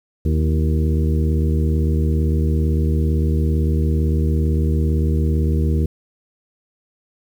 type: harmonic tone with a mistuned harmonic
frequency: 77.78 Hz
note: D#2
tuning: in tune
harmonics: 1 / 2 / 3 / 4 / 5 / 6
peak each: -16 / -22 / -26 / -28 / -30 / -32 dBFS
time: 0.25-5.86 s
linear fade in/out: 5 ms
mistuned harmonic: 4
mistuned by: +61 cents
effects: 8-bit